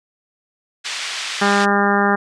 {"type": "band-pass noise", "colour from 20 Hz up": "pink", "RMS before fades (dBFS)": -26, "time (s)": [0.84, 1.66], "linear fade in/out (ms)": 20, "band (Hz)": [1900, 5400], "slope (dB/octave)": 12}
{"type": "harmonic tone", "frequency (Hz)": 201.5, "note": "G3", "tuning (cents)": 48, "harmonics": [1, 2, 3, 4, 5, 6, 7, 8, 9], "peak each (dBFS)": [-19, -21, -26, -20, -25, -22, -23, -23, -25], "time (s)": [1.41, 2.16], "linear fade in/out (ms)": 10}
{"effects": ["resampled to 22050 Hz"]}